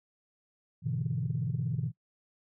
sine chord, E dominant seventh, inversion first, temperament just, 103.01 / 123.61 / 148.33 / 164.81 Hz, G#2 / B2 / D3 / E3, -14 / +2 / +18 / 0 cents, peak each -38 / -32 / -34 / -35 dBFS, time 0.82-1.92 s, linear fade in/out 50 ms, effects noise-tail reverb RT60 0.1 s tail -22 dB re dry + tanh soft clip ceiling -21 dBFS

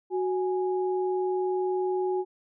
sine tone pair together, 370 / 830.6 Hz, F#4 / G#5, 0 / 0 cents, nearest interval octave + major second, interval 1400 cents, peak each -25 / -33 dBFS, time 0.1-2.25 s, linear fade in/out 50 ms, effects none

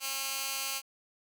15% pulse tone with high-pass filter, 270.7 Hz, C#4, 41 cents flat, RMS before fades -35 dBFS, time 0-0.82 s, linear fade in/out 50 ms, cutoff 2600 Hz, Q 0.51, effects none

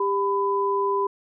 sine tone pair together, 397.1 / 1000.6 Hz, G4 / B5, +22 / +22 cents, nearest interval octave + major third, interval 1600 cents, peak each -23 dBFS, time 0-1.07 s, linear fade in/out 5 ms, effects none

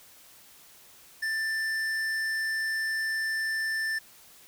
sine tone with tanh clipping, 1774 Hz, A6, 14 cents sharp, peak -29 dBFS, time 1.22-3.99 s, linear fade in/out 10 ms, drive 12 dB, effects white hiss -54 dBFS RMS until 4.47 s

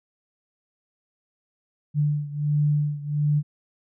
sine beating tone pair, 147.4 / 148.8 Hz, D3 / D3, +7 / +23 cents, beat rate 1.4 Hz, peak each -22 / -25 dBFS, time 1.94-3.43 s, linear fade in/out 50 ms, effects none

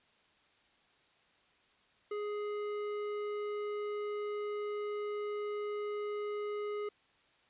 sine tone with hard clipping, 416.3 Hz, G#4, 4 cents sharp, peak -37 dBFS, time 2.11-6.89 s, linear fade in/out 5 ms, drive 11 dB, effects white hiss -68 dBFS RMS until 7.49 s + resampled to 8000 Hz

